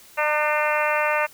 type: harmonic tone with a mistuned harmonic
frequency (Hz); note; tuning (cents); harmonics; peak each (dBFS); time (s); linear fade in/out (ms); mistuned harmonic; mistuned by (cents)
300.7; D4; +41; 2 / 3 / 4 / 5 / 6 / 7 / 8 / 9; -24 / -26 / -27 / -28 / -29 / -29 / -30 / -31; 0.17-1.27; 20; 3; +22
effects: white hiss -49 dBFS RMS until 1.33 s